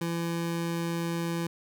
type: tone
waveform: 25% pulse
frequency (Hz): 168.5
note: E3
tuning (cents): +38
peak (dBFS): -25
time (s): 0.01-1.47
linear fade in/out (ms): 5
effects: none